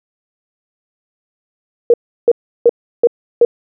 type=tone bursts; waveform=sine; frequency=473.5 Hz; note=A#4; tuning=27 cents sharp; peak=-4 dBFS; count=5; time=1.9-3.45 s; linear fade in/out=2 ms; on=38 ms; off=340 ms; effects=none